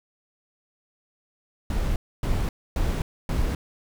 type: noise bursts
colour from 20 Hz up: brown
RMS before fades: -24 dBFS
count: 4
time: 1.7-3.55 s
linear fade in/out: 2 ms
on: 260 ms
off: 270 ms
effects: none